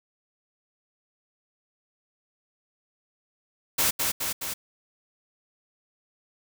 white noise with echo, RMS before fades -23 dBFS, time 3.78-3.91 s, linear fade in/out 10 ms, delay 210 ms, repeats 3, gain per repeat -3 dB, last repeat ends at 4.54 s, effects none

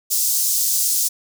pink high-pass noise, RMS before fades -19 dBFS, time 0.1-1.09 s, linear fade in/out 20 ms, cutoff 5600 Hz, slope 24 dB/octave, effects none

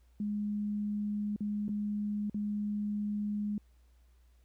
sine tone with dropouts, 207.7 Hz, G#3, in tune, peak -31 dBFS, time 0.2-3.58 s, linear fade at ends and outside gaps 2 ms, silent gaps 1.362-1.406 / 1.682-1.691 / 2.298-2.344 s, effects added 60 Hz sine -60 dBFS peak until 4.44 s + pink hiss -75 dBFS RMS until 4.44 s

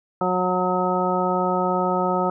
harmonic tone, 182.3 Hz, F#3, 25 cents flat, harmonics 1 / 2 / 3 / 4 / 5 / 7, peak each -26 / -26 / -26 / -26 / -26 / -26 dBFS, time 0.21-2.3 s, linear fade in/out 2 ms, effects none

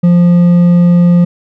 triangle tone with hard clipping, 174.61 Hz, F3, in tune, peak -5 dBFS, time 0.03-1.25 s, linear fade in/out 10 ms, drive 7 dB, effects none

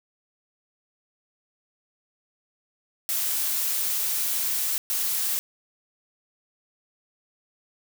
blue noise bursts at uneven times, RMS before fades -26 dBFS, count 2, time 3.09-4.78 / 4.9-5.39 s, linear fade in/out 0 ms, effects none

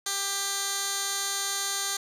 15% pulse tone with band-pass filter, 396.1 Hz, G4, 18 cents sharp, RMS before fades -30 dBFS, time 0.06-1.97 s, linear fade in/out 5 ms, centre 6700 Hz, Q 1.2, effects none

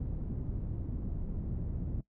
pink low-pass noise, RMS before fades -36 dBFS, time 0-2.01 s, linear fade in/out 5 ms, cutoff 190 Hz, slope 12 dB/octave, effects noise-tail reverb RT60 0.1 s tail -19 dB re dry

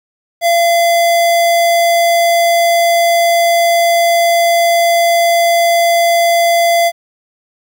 square tone, 682 Hz, F5, 41 cents flat, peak -9 dBFS, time 0.41-6.92 s, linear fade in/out 50 ms, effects 8-bit

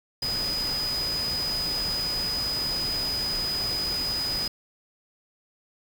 sine tone in noise, 4978 Hz, D#8, in tune, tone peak -26 dBFS, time 0.22-4.48 s, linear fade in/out 5 ms, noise pink, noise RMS -35 dBFS, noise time 0.22-4.48 s, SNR +6 dB, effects none

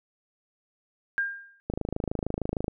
sine tone with exponential decay, 1604 Hz, G6, 39 cents sharp, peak -21 dBFS, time 1.18-1.6 s, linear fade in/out 0 ms, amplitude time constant 90 ms
click train, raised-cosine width 2 ms, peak -15 dBFS, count 27, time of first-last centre 1.7-2.681 s, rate 26.5 Hz
effects none

